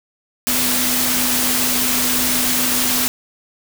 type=tone in noise; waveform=sine; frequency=250 Hz; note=B3; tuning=21 cents sharp; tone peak=-25 dBFS; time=0.47-3.08 s; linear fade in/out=0 ms; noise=white; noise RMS=-18 dBFS; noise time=0.47-3.08 s; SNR=-10 dB; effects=none